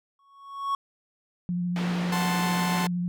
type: tone with exponential growth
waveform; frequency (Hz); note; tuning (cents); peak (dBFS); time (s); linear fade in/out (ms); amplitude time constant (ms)
triangle; 1108.7; C#6; 0; -20; 0.19-0.75; 2; 120
type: tone with vibrato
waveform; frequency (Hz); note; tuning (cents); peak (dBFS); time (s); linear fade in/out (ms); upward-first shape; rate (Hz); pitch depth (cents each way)
sine; 176.7; F3; +21; -25; 1.49-3.08; 0; sine; 13; 18
type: band-pass noise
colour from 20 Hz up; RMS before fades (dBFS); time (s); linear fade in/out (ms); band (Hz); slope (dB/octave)
pink; -35; 1.76-2.87; 0; 190 to 3500; 12
type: chord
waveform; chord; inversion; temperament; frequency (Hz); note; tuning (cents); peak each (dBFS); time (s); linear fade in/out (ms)
sawtooth; F# diminished; none; equal; 740 / 880 / 1046.5; F#5 / A5 / C6; 0 / 0 / 0; -30 / -27 / -28; 2.12-2.87; 5
effects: none